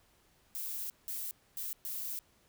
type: noise bursts at uneven times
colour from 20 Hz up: violet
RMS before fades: -39 dBFS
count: 4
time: 0.55-0.9 / 1.08-1.31 / 1.57-1.73 / 1.85-2.19 s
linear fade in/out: 0 ms
effects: pink hiss -68 dBFS RMS until 2.48 s